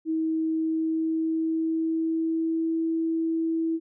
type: tone with pitch glide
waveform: sine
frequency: 320 to 326.3 Hz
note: D#4 to E4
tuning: +49 to -18 cents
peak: -23 dBFS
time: 0.05-3.8 s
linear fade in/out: 50 ms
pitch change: +33 cents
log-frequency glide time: 0.54-2.75 s
effects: none